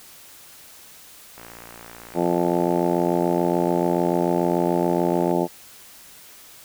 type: click train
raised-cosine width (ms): 0.5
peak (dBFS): -25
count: 229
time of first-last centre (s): 1.38-5.311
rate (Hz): 58
type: harmonic tone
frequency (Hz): 86.9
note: F2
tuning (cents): -8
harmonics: 2 / 3 / 4 / 5 / 6 / 7 / 8 / 9 / 10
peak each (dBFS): -26 / -27 / -23 / -28 / -30 / -27 / -31 / -31 / -29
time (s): 2.14-5.48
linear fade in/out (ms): 50
effects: white hiss -46 dBFS RMS until 6.64 s